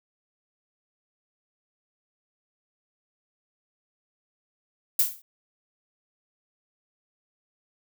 violet noise with exponential decay, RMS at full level -17 dBFS, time 4.99-5.22 s, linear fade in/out 5 ms, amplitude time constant 49 ms, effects none

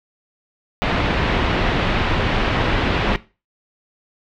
pink low-pass noise, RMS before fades -19 dBFS, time 0.82-3.16 s, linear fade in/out 0 ms, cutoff 3400 Hz, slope 24 dB/octave, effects noise-tail reverb RT60 0.3 s tail -18 dB re dry

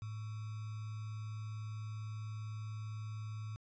sine tone with sample-and-hold, 107.8 Hz, A2, 35 cents flat, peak -40 dBFS, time 0.02-3.56 s, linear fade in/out 0 ms, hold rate 1225 Hz, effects resampled to 16000 Hz

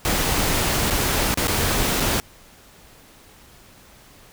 pink noise with dropouts, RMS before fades -21 dBFS, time 0.05-2.2 s, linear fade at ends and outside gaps 0 ms, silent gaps 0.901-0.907 / 1.342-1.374 / 1.472-1.481 / 2-2.004 s, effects pink hiss -49 dBFS RMS until 4.32 s

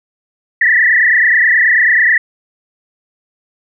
sine tone with frequency modulation, 1864.7 Hz, A#6, in tune, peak -7 dBFS, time 0.61-2.18 s, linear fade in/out 5 ms, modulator 29.3 Hz, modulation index 4.3, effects none

